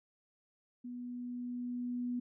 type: tone with level ramp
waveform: sine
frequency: 245 Hz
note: B3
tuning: 14 cents flat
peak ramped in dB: -41 to -33 dBFS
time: 0.84-2.2 s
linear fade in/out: 10 ms
effects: none